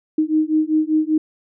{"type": "beating tone pair", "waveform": "sine", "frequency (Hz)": [308.7, 313.8], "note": ["D#4", "D#4"], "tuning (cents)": [-14, 15], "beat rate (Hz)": 5.1, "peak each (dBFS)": -18, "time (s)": [0.18, 1.18], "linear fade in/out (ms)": 5, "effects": []}